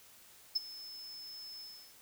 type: tone with ADSR envelope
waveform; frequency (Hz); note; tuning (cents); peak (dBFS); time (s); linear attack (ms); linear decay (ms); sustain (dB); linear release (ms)
triangle; 5240; E8; -11; -25; 0.55-1.95; 13; 20; -19; 340
effects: white hiss -59 dBFS RMS until 2.01 s